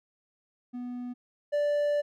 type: tone pair in turn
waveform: triangle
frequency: 246 / 585.1 Hz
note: B3 / D5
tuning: -7 / -7 cents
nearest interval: octave + minor third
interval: 1500 cents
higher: second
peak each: -32 / -22 dBFS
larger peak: second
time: 0.73-1.14 / 1.52-2.02 s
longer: second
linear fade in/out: 20 ms
effects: none